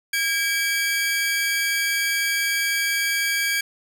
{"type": "tone pair together", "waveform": "sawtooth", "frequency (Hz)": [1628, 2302], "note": ["G#6", "D7"], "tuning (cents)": [-35, -35], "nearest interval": "tritone", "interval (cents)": 600, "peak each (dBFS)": -20, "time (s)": [0.13, 3.61], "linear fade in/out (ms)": 5, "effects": []}